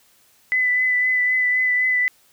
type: tone with vibrato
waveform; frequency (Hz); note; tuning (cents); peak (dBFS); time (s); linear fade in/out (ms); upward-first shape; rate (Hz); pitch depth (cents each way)
sine; 2002; B6; +23; -16; 0.52-2.08; 0; triangle; 3.9; 21
effects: white hiss -57 dBFS RMS until 2.32 s